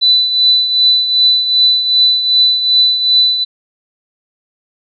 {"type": "tone with tremolo", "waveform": "sine", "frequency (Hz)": 3990, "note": "B7", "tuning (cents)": 17, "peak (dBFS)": -5, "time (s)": [0.01, 3.45], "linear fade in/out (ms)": 20, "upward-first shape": "triangle", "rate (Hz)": 2.6, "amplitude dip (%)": 65, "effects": []}